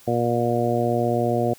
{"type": "harmonic tone", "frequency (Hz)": 119, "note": "A#2", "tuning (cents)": 36, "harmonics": [1, 2, 3, 4, 5, 6], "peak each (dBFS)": [-26, -26, -26, -26, -26, -26], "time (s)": [0.07, 1.54], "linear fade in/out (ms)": 10, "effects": ["white hiss -50 dBFS RMS until 1.58 s"]}